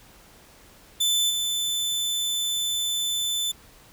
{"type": "tone with level steps", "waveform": "sawtooth", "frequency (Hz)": 3520, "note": "A7", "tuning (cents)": 0, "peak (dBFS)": [-17, -21], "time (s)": [1, 3.52], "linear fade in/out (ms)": 10, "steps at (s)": 1.29, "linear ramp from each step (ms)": 20, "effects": ["pink hiss -52 dBFS RMS until 3.92 s"]}